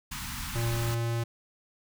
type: band-stop noise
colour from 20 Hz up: pink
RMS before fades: -36 dBFS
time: 0.11-0.95 s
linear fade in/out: 10 ms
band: 270 to 880 Hz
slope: 48 dB/octave
type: tone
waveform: square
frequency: 116.54 Hz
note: A#2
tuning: in tune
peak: -28 dBFS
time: 0.55-1.24 s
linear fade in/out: 10 ms
effects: none